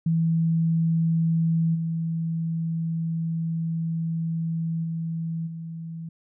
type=tone with level steps; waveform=sine; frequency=164.1 Hz; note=E3; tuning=8 cents flat; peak=-19 / -24 / -26 / -32 dBFS; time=0.06-6.09 s; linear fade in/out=5 ms; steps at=1.74 / 4.83 / 5.46 s; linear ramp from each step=20 ms; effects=none